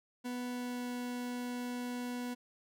40% pulse tone with pitch glide, 246.9 to 245.5 Hz, B3 to B3, 0 to -10 cents, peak -36 dBFS, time 0.24-2.35 s, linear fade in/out 20 ms, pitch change -10 cents, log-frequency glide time 0.49-0.88 s, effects none

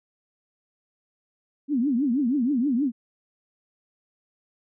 sine tone with vibrato, 261.6 Hz, C4, in tune, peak -20 dBFS, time 1.68-2.92 s, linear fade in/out 50 ms, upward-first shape triangle, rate 6.3 Hz, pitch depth 280 cents each way, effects none

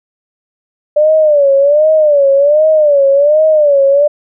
sine tone with vibrato, 587.3 Hz, D5, in tune, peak -5 dBFS, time 0.96-4.08 s, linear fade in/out 10 ms, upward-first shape sine, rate 1.3 Hz, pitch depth 120 cents each way, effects none

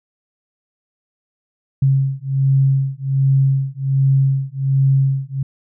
sine beating tone pair, 135 / 136.3 Hz, C#3 / C#3, -45 / -29 cents, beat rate 1.3 Hz, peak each -16 / -16 dBFS, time 1.82-5.43 s, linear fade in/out 5 ms, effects none

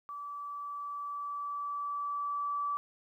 sine tone with level ramp, 1155 Hz, D6, 29 cents flat, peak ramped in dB -39 to -30 dBFS, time 0.09-2.77 s, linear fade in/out 0 ms, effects 12-bit

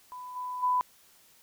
sine tone with level steps, 998 Hz, B5, 18 cents sharp, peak -39 / -33 / -23 dBFS, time 0.12-0.81 s, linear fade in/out 0 ms, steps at 0.35 / 0.62 s, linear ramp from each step 20 ms, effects white hiss -60 dBFS RMS until 1.42 s

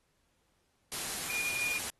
sine tone in noise, 2429 Hz, D#7, 42 cents flat, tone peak -32 dBFS, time 1.3-1.78 s, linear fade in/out 0 ms, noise white, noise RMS -37 dBFS, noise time 0.92-1.9 s, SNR +2 dB, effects pink hiss -75 dBFS RMS until 1.99 s + AAC 32 kbps

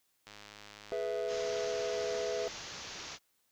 click train, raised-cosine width 0.2 ms, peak -32 dBFS, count 204, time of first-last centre 0.27-2.222 s, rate 104 Hz
triangle chord, E major, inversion first, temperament equal with one note detuned, 418.4 / 493.9 / 659.3 Hz, G#4 / B4 / E5, +13 / 0 / 0 cents, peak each -35 dBFS, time 0.92-2.48 s, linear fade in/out 0 ms
white low-pass noise, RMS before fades -45 dBFS, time 1.27-3.19 s, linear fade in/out 50 ms, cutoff 6700 Hz, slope 96 dB/octave
effects white hiss -75 dBFS RMS until 3.51 s

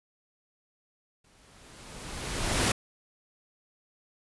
pink noise with exponential growth, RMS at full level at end -23 dBFS, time 1.24-2.72 s, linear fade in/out 5 ms, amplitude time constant 320 ms, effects resampled to 24000 Hz

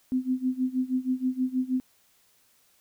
sine tone with tremolo, 256.5 Hz, C4, 34 cents flat, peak -21 dBFS, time 0.12-1.8 s, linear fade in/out 0 ms, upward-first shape sine, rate 6.3 Hz, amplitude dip 90%, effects white hiss -64 dBFS RMS until 2.8 s

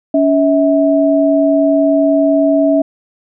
sine tone pair together, 283.1 / 647 Hz, C#4 / E5, +37 / -32 cents, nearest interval octave + major second, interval 1431 cents, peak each -11 dBFS, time 0.14-2.82 s, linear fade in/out 5 ms, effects none

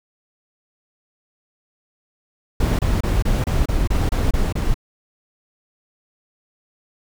brown noise bursts, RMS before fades -18 dBFS, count 10, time 2.6-4.743 s, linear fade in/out 5 ms, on 190 ms, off 27 ms, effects none

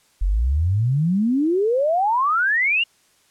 sine exponential sweep, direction up, 42.46 to 2885 Hz, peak -16 dBFS, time 0.21-2.84 s, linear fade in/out 10 ms, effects white hiss -59 dBFS RMS until 3.3 s + low-pass 10000 Hz 12 dB/octave

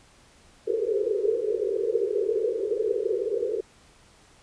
pink band-pass noise, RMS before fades -26 dBFS, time 0.67-3.61 s, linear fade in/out 10 ms, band 380 to 490 Hz, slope 96 dB/octave, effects pink hiss -56 dBFS RMS until 4.42 s + resampled to 22050 Hz

